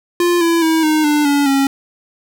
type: tone with pitch steps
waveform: square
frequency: 349.2 / 335.4 / 322.1 / 309.3 / 297.1 / 285.3 / 274 Hz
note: F4 / E4 / E4 / D#4 / D4 / C#4 / C#4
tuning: 0 / +30 / -40 / -10 / +20 / +50 / -20 cents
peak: -12 dBFS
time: 0.2-1.67 s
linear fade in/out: 2 ms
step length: 210 ms
effects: none